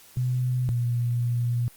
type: tone pair in turn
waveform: sine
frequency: 125.8 / 120.16 Hz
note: B2 / B2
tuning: +32 / -47 cents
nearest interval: minor second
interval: 79 cents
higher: first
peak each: -22 dBFS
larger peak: neither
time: 0.17-0.69 / 0.69-1.68 s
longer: second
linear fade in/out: 0 ms
effects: white hiss -52 dBFS RMS until 1.76 s + Opus 48 kbps